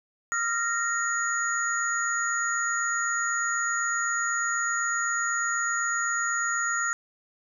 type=tone cluster; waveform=sine; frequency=1258 / 1386 / 1859 / 6790 Hz; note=D#6 / F6 / A#6 / G#8; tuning=+19 / -14 / -5 / +37 cents; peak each=-36 / -28 / -29 / -31 dBFS; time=0.32-6.93 s; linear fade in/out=0 ms; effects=none